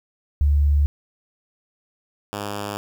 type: tone pair in turn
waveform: sine / 5% pulse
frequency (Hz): 72.4 / 102.39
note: D2 / G#2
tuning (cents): -24 / -24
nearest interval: tritone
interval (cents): 600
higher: second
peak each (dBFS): -14 / -16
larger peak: first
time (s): 0.41-0.86 / 2.33-2.77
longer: first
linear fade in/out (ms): 0
effects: 9-bit

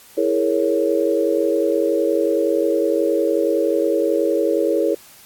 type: chord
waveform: sine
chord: A# half-diminished seventh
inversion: second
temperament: equal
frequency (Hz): 329.6 / 415.3 / 466.2 / 554.4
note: E4 / G#4 / A#4 / C#5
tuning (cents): 0 / 0 / 0 / 0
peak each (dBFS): -21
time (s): 0.17-4.95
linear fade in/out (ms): 10
effects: white hiss -46 dBFS RMS until 5.25 s + AAC 64 kbps

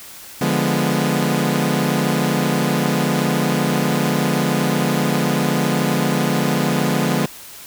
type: chord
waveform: sawtooth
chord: D diminished seventh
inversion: none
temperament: equal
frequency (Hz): 146.83 / 174.61 / 207.7 / 246.9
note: D3 / F3 / Ab3 / Cb4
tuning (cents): 0 / 0 / 0 / 0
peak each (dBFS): -18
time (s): 0.41-7.26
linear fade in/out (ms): 5
effects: white hiss -38 dBFS RMS until 7.66 s

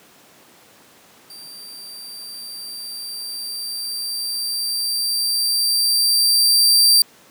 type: tone with level ramp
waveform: sawtooth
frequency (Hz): 4694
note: D8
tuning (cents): -2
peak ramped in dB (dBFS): -34 to -7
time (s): 1.3-7.02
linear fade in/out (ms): 2
effects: pink hiss -49 dBFS RMS until 7.3 s + high-pass 200 Hz 12 dB/octave

